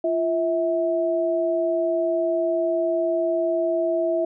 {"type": "tone pair together", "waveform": "sine", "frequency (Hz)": [343.9, 650], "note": ["F4", "E5"], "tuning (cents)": [-27, -24], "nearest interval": "major seventh", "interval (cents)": 1103, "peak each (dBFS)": [-24, -21], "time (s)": [0.04, 4.25], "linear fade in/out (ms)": 5, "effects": []}